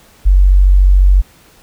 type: tone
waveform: sine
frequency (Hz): 47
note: F#1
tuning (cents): +28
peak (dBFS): -4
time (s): 0.25-1.22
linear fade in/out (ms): 20
effects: pink hiss -46 dBFS RMS until 1.62 s